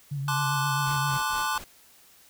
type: tone with vibrato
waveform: sine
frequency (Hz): 140.1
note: C#3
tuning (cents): +19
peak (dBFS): -28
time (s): 0.11-1.18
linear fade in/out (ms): 10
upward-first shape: triangle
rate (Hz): 7.6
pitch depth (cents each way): 63
type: chord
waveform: square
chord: D dominant seventh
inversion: second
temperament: equal with one note detuned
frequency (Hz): 868.4 / 1046.5 / 1174.7 / 1480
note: A5 / C6 / D6 / F#6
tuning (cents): -23 / 0 / 0 / 0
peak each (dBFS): -32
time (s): 0.28-1.58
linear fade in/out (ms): 2
type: noise with tremolo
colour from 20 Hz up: pink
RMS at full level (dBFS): -41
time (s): 0.86-1.64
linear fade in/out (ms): 0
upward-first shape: triangle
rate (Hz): 4.3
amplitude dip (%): 100
effects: white hiss -56 dBFS RMS until 2.29 s